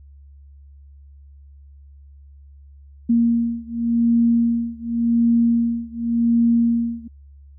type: beating tone pair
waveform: sine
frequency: 233.1 / 233.99 Hz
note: A#3 / A#3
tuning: 0 / +7 cents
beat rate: 0.89 Hz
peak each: -18 / -19 dBFS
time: 3.09-7.08 s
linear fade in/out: 10 ms
effects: added 70 Hz sine -42 dBFS peak until 7.58 s